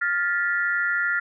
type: tone cluster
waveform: sine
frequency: 1405 / 1758 / 1945 Hz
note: F6 / A6 / B6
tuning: +10 / -2 / -27 cents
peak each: -23 / -26 / -29 dBFS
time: 0.01-1.2 s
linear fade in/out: 10 ms
effects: none